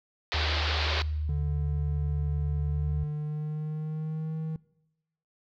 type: band-pass noise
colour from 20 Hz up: white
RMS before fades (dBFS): -31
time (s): 0.32-1.02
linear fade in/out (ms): 0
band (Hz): 310 to 4600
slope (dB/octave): 48
type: tone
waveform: sine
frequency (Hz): 76.3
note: D#2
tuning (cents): -33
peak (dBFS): -27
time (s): 0.34-3.04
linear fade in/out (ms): 5
type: tone with pitch glide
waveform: triangle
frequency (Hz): 146.3 to 158.62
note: D3 to D#3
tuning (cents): -6 to +34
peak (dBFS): -28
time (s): 1.29-4.56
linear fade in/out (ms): 0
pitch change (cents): +140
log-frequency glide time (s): 2.61-4.36
effects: noise-tail reverb RT60 0.9 s tail -22 dB re dry